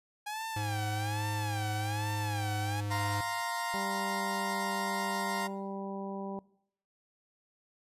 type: tone with vibrato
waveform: sawtooth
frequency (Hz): 820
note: G#5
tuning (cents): -22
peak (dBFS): -32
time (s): 0.26-2.81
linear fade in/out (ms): 10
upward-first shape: sine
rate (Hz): 1.2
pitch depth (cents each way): 150
type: tone with pitch glide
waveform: square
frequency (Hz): 105 to 102.6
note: G#2 to G#2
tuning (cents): +19 to -21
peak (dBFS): -34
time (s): 0.56-3.21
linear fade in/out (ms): 5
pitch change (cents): -40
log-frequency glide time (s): 2.02-2.96
type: chord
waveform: 30% pulse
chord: F suspended fourth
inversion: none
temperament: equal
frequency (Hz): 698.5 / 932.3 / 1046.5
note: F5 / Bb5 / C6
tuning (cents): 0 / 0 / 0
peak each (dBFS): -36 / -32 / -36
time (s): 2.9-5.48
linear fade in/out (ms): 20
type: harmonic tone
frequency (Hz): 196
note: G3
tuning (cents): 0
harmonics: 1 / 2 / 3 / 4 / 5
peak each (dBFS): -39 / -42 / -44 / -45 / -46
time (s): 3.74-6.39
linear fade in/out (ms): 0
effects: noise-tail reverb RT60 0.7 s tail -21 dB re dry + resampled to 32000 Hz